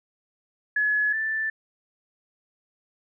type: tone pair in turn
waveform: sine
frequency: 1699 / 1763.7 Hz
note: G#6 / A6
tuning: +39 / +4 cents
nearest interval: minor second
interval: 65 cents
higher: second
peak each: -20 / -24 dBFS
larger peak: first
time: 0.76-1.13 / 1.13-1.5 s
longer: neither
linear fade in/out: 5 ms
effects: none